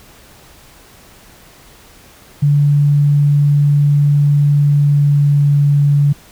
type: tone with pitch glide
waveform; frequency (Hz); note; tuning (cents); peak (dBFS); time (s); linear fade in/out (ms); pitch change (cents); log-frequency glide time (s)
sine; 144.7 to 143.7; D3 to D3; -25 to -37; -8; 2.42-6.13; 10; -12; 4.62-5.5
effects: pink hiss -43 dBFS RMS until 6.31 s